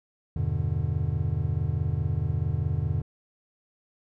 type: chord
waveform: triangle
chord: E minor seventh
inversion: none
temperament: just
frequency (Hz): 82.41 / 98.89 / 123.61 / 148.33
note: E2 / G2 / B2 / D3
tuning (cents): 0 / +16 / +2 / +18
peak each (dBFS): -28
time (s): 0.36-3.02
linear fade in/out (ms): 5
effects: none